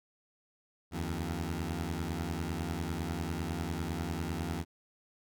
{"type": "beating tone pair", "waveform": "15% pulse", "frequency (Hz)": [77.78, 87.78], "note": ["D#2", "F2"], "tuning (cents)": [0, 9], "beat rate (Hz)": 10, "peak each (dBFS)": -30, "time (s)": [0.91, 4.65], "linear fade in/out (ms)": 50, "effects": []}